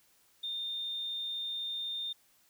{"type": "tone", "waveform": "triangle", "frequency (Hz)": 3628, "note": "A#7", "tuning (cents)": -48, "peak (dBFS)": -31, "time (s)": [0.43, 2.13], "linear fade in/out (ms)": 10, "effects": ["tanh soft clip ceiling -32 dBFS", "white hiss -67 dBFS RMS until 2.49 s"]}